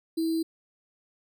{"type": "tone with sample-and-hold", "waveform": "sine", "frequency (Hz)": 325.4, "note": "E4", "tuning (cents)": -22, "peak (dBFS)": -24, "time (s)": [0.17, 0.43], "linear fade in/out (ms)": 10, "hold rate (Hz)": 4410, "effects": []}